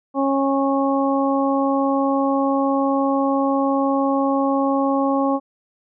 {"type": "harmonic tone", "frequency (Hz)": 274.1, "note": "C#4", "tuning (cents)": -19, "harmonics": [1, 2, 3, 4], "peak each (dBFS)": [-19, -22, -24, -25], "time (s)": [0.14, 5.4], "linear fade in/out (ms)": 50, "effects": []}